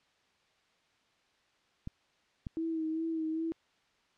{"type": "clicks", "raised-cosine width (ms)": 5, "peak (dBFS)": -26, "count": 2, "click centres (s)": [1.874, 2.468]}
{"type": "tone with vibrato", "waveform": "sine", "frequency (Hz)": 321.8, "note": "E4", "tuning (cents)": -42, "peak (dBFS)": -31, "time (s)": [2.57, 3.52], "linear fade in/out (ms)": 0, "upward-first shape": "sine", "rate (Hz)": 2.5, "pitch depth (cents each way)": 33}
{"effects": ["white hiss -70 dBFS RMS until 4.17 s", "low-pass 4000 Hz 12 dB/octave"]}